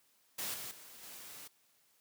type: noise with level steps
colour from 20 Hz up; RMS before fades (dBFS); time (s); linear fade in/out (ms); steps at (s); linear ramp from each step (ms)
white; -39 / -44 / -54 / -50; 0.38-1.48; 10; 0.54 / 0.71 / 1.03; 2
effects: white hiss -71 dBFS RMS until 2 s + high-pass 100 Hz 12 dB/octave